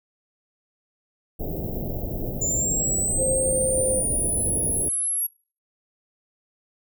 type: band-stop noise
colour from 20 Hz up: pink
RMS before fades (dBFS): -29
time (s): 1.39-4.89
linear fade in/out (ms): 10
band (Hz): 670 to 15000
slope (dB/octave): 48
type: linear sweep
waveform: sine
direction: up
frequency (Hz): 7040 to 11340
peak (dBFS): -22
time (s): 2.41-5.27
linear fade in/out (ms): 10
type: tone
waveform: sine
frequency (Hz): 523.3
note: C5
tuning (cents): 0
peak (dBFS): -23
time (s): 3.17-4.03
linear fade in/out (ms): 50
effects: noise-tail reverb RT60 0.4 s tail -25 dB re dry